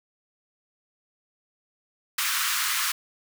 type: high-pass noise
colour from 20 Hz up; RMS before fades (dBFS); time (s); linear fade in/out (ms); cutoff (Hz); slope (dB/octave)
pink; -26; 2.18-2.92; 5; 1100; 48
effects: none